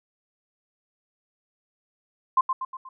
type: tone with echo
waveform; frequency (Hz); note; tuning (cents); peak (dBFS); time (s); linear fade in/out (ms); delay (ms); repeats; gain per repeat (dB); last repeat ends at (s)
sine; 1046.5; C6; 0; -15; 2.37-2.41; 5; 120; 4; -6; 2.89
effects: none